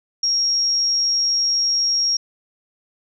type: tone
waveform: sine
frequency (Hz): 5588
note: F8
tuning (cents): 0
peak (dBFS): -16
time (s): 0.23-2.17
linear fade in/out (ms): 5
effects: none